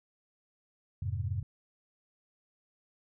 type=chord; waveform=sine; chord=F minor; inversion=none; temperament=equal; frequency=87.31 / 103.83 / 130.81 Hz; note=F2 / Ab2 / C3; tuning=0 / 0 / 0 cents; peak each=-35 / -34 / -38 dBFS; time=1.02-1.43 s; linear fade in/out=5 ms; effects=none